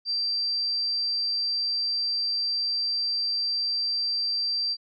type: tone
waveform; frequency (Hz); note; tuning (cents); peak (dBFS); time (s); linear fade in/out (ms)
sine; 4699; D8; 0; -24; 0.05-4.77; 50
effects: none